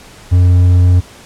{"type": "tone", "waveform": "triangle", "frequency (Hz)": 89.6, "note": "F2", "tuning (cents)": 45, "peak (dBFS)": -3, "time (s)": [0.31, 1.01], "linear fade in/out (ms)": 20, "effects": ["pink hiss -38 dBFS RMS until 1.25 s", "low-pass 10000 Hz 12 dB/octave"]}